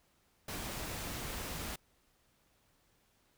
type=noise; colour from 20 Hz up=pink; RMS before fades=-41 dBFS; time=0.48-1.76 s; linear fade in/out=5 ms; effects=pink hiss -72 dBFS RMS until 3.37 s